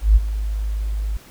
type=tone with ADSR envelope; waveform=sine; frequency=52.2 Hz; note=G#1; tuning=10 cents sharp; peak=-6 dBFS; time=0.01-1.17 s; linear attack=150 ms; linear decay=28 ms; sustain=-14 dB; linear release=3 ms; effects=pink hiss -46 dBFS RMS until 1.3 s